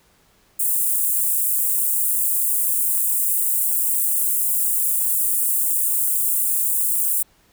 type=high-pass noise; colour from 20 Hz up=white; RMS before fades=-20 dBFS; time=0.59-7.23 s; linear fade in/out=10 ms; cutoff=8100 Hz; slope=48 dB/octave; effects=pink hiss -58 dBFS RMS until 7.52 s